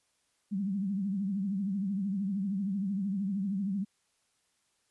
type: tone with vibrato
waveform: sine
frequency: 196.1 Hz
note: G3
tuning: 1 cent sharp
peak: -29 dBFS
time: 0.51-3.85 s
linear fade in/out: 20 ms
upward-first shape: triangle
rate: 13 Hz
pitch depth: 130 cents each way
effects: white hiss -74 dBFS RMS until 4.9 s + resampled to 24000 Hz